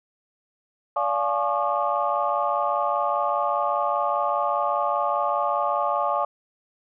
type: tone cluster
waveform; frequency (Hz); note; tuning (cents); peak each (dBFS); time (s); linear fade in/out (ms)
sine; 578 / 698 / 848 / 1097 / 1202; D5 / F5 / G#5 / C#6 / D6; -28 / -1 / +36 / -18 / +40; -27; 0.96-6.25; 5
effects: tanh soft clip ceiling -10 dBFS